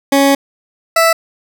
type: tone pair in turn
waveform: 20% pulse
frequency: 277.2 / 659.3 Hz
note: C#4 / E5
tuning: 0 / 0 cents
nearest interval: octave + minor third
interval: 1500 cents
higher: second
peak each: -3 dBFS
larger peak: neither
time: 0.12-0.35 / 0.96-1.13 s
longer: first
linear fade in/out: 5 ms
effects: none